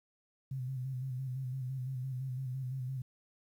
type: tone with vibrato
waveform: sine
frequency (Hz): 129.9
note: C3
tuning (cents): -12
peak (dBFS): -35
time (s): 0.51-3.02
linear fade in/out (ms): 5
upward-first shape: square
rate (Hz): 5.9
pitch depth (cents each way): 47
effects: 11-bit